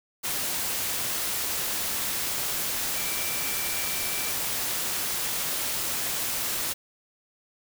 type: tone in noise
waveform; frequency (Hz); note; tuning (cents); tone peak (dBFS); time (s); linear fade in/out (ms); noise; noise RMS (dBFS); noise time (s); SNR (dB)
sine; 2334; D7; -11; -38; 2.94-4.32; 20; white; -29; 0.23-6.74; -12
effects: none